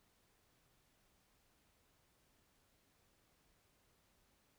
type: silence
effects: pink hiss -75 dBFS RMS until 4.58 s

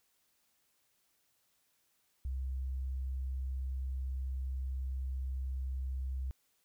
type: tone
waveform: sine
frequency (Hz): 65.41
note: C2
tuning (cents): 0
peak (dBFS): -34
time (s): 2.25-6.31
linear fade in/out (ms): 0
effects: white hiss -75 dBFS RMS until 6.64 s

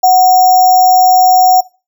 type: tone with sample-and-hold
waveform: sine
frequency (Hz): 740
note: F#5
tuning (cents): 0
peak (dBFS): -3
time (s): 0.03-1.61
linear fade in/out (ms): 10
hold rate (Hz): 6300
effects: noise-tail reverb RT60 0.3 s tail -21 dB re dry

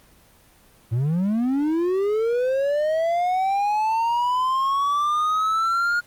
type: linear sweep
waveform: triangle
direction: up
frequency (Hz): 107.9 to 1432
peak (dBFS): -17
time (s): 0.91-6.01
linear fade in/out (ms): 20
effects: pink hiss -54 dBFS RMS until 6.06 s + Opus 24 kbps

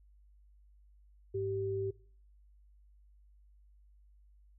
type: tone pair together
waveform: sine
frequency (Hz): 102.87 / 388.6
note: G#2 / G4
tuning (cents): -16 / -15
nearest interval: octave + major seventh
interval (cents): 2301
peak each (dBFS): -39 / -33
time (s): 1.34-1.91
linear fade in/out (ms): 10
effects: noise-tail reverb RT60 0.5 s tail -22 dB re dry + added 50 Hz sine -59 dBFS peak until 4.58 s

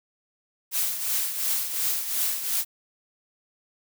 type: noise with tremolo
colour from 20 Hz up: blue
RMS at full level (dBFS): -24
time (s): 0.71-2.65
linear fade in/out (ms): 50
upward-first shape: triangle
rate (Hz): 2.8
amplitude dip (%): 65
effects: none

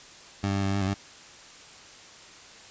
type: tone with pitch steps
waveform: 20% pulse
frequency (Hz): 99.6 / 98.4 / 99 / 97.6 / 98.2 / 100.1 / 94.9 / 99.4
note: G2 / G2 / G2 / G2 / G2 / G2 / F#2 / G2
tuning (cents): +28 / +7 / +18 / -7 / +4 / +37 / +44 / +25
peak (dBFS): -20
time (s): 0.43-0.942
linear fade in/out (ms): 10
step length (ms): 64
effects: white hiss -48 dBFS RMS until 2.7 s + resampled to 16000 Hz

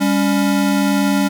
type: tone pair together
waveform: square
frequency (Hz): 198.9 / 280.5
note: G3 / C#4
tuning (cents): +25 / +21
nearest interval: tritone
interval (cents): 596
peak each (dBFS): -17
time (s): 0-1.29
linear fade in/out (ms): 20
effects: none

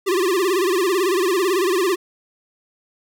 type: tone with vibrato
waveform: square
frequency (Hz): 370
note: F#4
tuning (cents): 0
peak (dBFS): -17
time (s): 0.06-1.96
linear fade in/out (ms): 20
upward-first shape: sine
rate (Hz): 18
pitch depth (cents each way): 140
effects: none

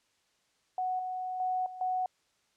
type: tone with level steps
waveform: sine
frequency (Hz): 740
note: F#5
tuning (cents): 0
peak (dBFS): -29 / -33 / -28 / -41 / -28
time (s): 0.78-2.06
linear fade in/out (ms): 2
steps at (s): 0.99 / 1.4 / 1.66 / 1.81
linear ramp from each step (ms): 2
effects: white hiss -72 dBFS RMS until 2.56 s + low-pass 7000 Hz 12 dB/octave

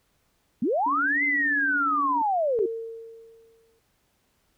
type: linear two-way sweep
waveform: sine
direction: up then down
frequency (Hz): 196 to 2093 to 349.9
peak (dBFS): -21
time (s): 0.62-2.66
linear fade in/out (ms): 5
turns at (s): 1.24
type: tone with tremolo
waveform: sine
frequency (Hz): 285.8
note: D4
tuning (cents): -47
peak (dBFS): -29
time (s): 0.86-2.22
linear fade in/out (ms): 5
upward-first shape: triangle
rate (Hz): 17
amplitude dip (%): 55
type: tone with exponential decay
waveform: sine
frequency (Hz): 454.5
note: A#4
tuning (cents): -44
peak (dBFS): -24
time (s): 2.59-3.79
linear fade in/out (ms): 0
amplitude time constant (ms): 260
effects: pink hiss -69 dBFS RMS until 4.57 s

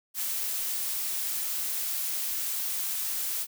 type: noise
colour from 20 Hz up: blue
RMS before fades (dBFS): -31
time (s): 0.14-3.47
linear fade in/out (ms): 50
effects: none

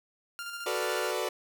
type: tone with tremolo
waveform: sawtooth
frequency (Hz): 1396.9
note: F6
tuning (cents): 0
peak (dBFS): -32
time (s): 0.39-1.11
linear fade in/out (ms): 0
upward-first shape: square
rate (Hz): 14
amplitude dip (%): 35
type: chord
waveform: sawtooth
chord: B minor seventh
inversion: second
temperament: equal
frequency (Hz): 370 / 440 / 493.9 / 587.3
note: F#4 / A4 / B4 / D5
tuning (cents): 0 / 0 / 0 / 0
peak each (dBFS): -31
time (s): 0.66-1.29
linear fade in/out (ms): 5
effects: none

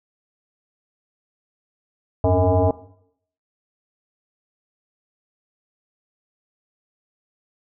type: tone with frequency modulation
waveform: sine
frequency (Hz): 270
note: C#4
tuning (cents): -45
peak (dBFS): -14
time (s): 2.24-2.71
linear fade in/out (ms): 2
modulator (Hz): 184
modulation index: 2.8
effects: noise-tail reverb RT60 0.7 s tail -18 dB re dry

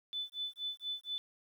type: tone with tremolo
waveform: sine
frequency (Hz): 3500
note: A7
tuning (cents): -10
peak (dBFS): -34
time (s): 0.13-1.18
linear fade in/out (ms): 0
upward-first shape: sine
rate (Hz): 4.2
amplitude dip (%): 100
effects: 11-bit

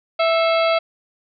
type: harmonic tone with a mistuned harmonic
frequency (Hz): 659.3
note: E5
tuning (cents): 0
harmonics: 1 / 2 / 3 / 4 / 5 / 6 / 7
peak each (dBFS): -16 / -22 / -26 / -28 / -30 / -32 / -33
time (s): 0.19-0.79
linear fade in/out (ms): 10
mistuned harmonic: 3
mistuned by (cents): +150
effects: none

